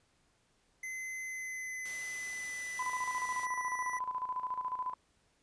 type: tone with pitch glide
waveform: square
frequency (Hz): 2049 to 1968.9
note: C7 to B6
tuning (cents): -37 to -6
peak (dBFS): -39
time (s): 0.83-3.99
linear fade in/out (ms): 5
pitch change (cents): -69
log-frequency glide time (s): 1.22-3.45
type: noise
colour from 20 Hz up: white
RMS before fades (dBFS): -49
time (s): 1.85-3.46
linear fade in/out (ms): 5
type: tone with tremolo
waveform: sine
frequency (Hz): 1008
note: B5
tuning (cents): +35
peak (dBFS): -32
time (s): 2.79-4.94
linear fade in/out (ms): 5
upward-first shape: square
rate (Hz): 14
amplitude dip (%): 65
effects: pink hiss -72 dBFS RMS until 5.42 s + resampled to 22050 Hz